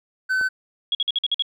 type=tone; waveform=triangle; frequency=1521 Hz; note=F#6; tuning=47 cents sharp; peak=-17 dBFS; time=0.29-0.49 s; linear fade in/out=20 ms
type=click; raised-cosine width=1 ms; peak=-24 dBFS; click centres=0.412 s
type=tone bursts; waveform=sine; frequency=3326 Hz; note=G#7; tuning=2 cents sharp; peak=-18 dBFS; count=7; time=0.92-1.423 s; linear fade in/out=2 ms; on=29 ms; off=50 ms
effects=none